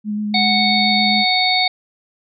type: tone with vibrato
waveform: sine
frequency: 210 Hz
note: G#3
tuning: 19 cents sharp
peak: -19 dBFS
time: 0.04-1.25 s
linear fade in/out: 50 ms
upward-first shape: square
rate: 7.4 Hz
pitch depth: 13 cents each way
type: harmonic tone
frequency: 740 Hz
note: F#5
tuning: in tune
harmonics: 1 / 3 / 5 / 6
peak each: -19 / -19 / -19 / -19 dBFS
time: 0.34-1.68 s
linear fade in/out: 5 ms
effects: none